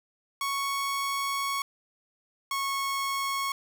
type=tone pair in turn; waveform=sawtooth; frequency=1108.7 / 1099.1 Hz; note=C#6 / C#6; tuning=0 / -15 cents; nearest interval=unison; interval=15 cents; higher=first; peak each=-24 dBFS; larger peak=neither; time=0.41-1.62 / 2.51-3.52 s; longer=first; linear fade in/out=2 ms; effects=none